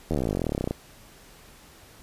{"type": "slowing click train", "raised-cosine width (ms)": 2, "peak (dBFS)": -13, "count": 29, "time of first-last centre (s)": [0.11, 0.71], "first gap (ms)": 12, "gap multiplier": 1.04, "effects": ["pink hiss -51 dBFS RMS until 2.02 s", "resampled to 32000 Hz"]}